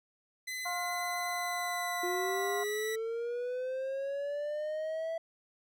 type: tone with pitch glide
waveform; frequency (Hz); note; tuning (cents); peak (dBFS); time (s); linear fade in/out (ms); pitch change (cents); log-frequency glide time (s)
sawtooth; 2023 to 1955.2; B6 to B6; +41 to -18; -33; 0.47-2.96; 10; -59; 1.26-2.61
type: harmonic tone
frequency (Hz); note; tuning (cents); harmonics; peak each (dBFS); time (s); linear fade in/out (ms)
353.7; F4; +22; 2 / 3 / 4; -36 / -39 / -45; 0.65-2.64; 10
type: linear sweep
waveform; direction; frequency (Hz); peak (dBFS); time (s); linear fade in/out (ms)
triangle; up; 353.1 to 661; -31; 2.03-5.18; 5
effects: none